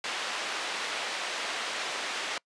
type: band-pass noise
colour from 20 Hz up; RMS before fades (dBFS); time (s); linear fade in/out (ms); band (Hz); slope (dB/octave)
white; -34; 0.04-2.38; 2; 450 to 3400; 12
effects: noise-tail reverb RT60 0.1 s tail -26 dB re dry + resampled to 22050 Hz